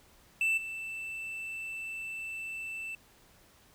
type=tone with level steps; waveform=triangle; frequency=2657 Hz; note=E7; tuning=13 cents sharp; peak=-24 / -35 dBFS; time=0.41-2.95 s; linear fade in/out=2 ms; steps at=0.57 s; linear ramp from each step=10 ms; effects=pink hiss -61 dBFS RMS until 3.74 s